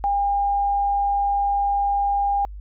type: tone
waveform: sine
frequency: 805 Hz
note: G5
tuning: 46 cents sharp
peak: -18 dBFS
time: 0.04-2.45 s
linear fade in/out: 0 ms
effects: added 50 Hz sine -33 dBFS peak until 2.6 s